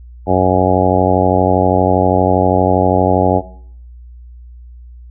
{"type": "harmonic tone", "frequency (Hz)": 92.5, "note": "F#2", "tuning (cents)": 0, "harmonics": [1, 2, 3, 4, 5, 6, 7, 8, 9], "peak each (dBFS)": [-18, -18, -18, -18, -18, -18, -18, -18, -18], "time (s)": [0.26, 3.42], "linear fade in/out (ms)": 50, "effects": ["noise-tail reverb RT60 0.6 s tail -17 dB re dry", "added 60 Hz sine -33 dBFS peak until 5.1 s"]}